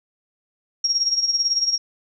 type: tone with tremolo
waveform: sine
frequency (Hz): 5588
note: F8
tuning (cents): 0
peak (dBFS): -15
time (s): 0.84-1.78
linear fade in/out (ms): 5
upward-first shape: sine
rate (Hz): 18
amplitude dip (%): 70
effects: none